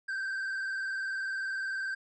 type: tone with vibrato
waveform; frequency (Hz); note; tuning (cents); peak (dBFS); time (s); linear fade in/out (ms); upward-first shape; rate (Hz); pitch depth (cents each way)
triangle; 1568; G6; 0; -30; 0.08-1.95; 10; square; 20; 37
effects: resampled to 22050 Hz